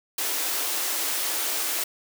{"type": "high-pass noise", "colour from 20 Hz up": "white", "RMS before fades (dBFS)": -27, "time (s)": [0.18, 1.84], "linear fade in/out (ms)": 5, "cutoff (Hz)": 270, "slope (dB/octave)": 96, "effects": []}